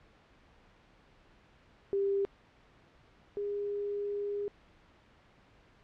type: tone pair in turn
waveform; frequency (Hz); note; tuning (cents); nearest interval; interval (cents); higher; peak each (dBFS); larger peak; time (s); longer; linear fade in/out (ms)
sine; 396.3 / 407.7; G4 / G#4; +19 / -32; unison; 49; second; -27 / -32; first; 1.93-2.25 / 3.37-4.48; second; 0
effects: pink hiss -62 dBFS RMS until 5.83 s + low-pass 3000 Hz 12 dB/octave